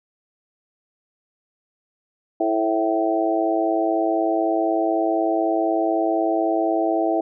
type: harmonic tone with a mistuned harmonic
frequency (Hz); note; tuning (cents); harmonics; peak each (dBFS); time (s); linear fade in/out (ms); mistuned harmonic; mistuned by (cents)
110; A2; 0; 3 / 4 / 5 / 6 / 7; -22 / -28 / -30 / -22 / -25; 2.4-7.21; 5; 5; -19
effects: none